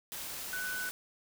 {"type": "tone in noise", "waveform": "sine", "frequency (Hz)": 1494, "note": "F#6", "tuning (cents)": 16, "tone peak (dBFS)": -35, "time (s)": [0.53, 0.89], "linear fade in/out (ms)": 0, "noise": "white", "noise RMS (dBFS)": -41, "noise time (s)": [0.12, 0.91], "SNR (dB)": 3, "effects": []}